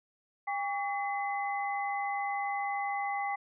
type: tone cluster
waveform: sine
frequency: 805 / 1135 / 2028 Hz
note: G5 / C#6 / B6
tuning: +46 / +41 / +45 cents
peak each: -32 / -39 / -37 dBFS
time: 0.47-3.36 s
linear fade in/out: 10 ms
effects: none